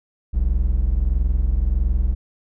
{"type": "tone pair together", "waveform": "triangle", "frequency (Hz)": [43.29, 64.8], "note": ["F1", "C2"], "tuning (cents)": [-14, -16], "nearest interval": "perfect fifth", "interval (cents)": 698, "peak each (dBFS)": -17, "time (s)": [0.33, 2.15], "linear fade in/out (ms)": 20, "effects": []}